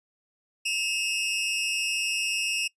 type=tone pair together; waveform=sawtooth; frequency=2587 / 2794 Hz; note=E7 / F7; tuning=-33 / 0 cents; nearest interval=minor second; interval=133 cents; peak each=-25 dBFS; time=0.65-2.68 s; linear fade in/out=10 ms; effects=noise-tail reverb RT60 0.1 s tail -24 dB re dry + resampled to 24000 Hz